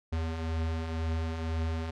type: beating tone pair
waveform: square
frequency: 79.4 / 81.4 Hz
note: D#2 / E2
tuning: +36 / -21 cents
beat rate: 2 Hz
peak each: -40 / -31 dBFS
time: 0.12-1.91 s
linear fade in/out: 10 ms
effects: low-pass 5000 Hz 12 dB/octave